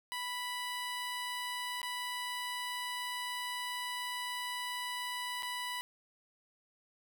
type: tone with dropouts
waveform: 15% pulse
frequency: 987 Hz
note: B5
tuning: 1 cent flat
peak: -30 dBFS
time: 0.12-5.81 s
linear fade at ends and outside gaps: 0 ms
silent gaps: 1.817-1.83 / 5.424-5.431 s
effects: none